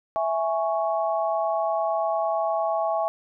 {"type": "chord", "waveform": "sine", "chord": "C# minor", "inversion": "first", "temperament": "equal", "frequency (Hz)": [659.3, 830.6, 1108.7], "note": ["E5", "G#5", "C#6"], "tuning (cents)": [0, 0, 0], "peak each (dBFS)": [-24, -27, -30], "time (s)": [0.16, 3.08], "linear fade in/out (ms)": 0, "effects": []}